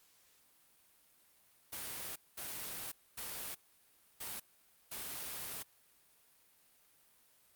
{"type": "noise bursts at uneven times", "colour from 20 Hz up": "white", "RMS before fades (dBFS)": -43, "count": 5, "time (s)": [[1.72, 2.16], [2.37, 2.92], [3.17, 3.55], [4.2, 4.4], [4.91, 5.63]], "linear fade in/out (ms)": 10, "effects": ["white hiss -68 dBFS RMS until 7.55 s", "Opus 48 kbps"]}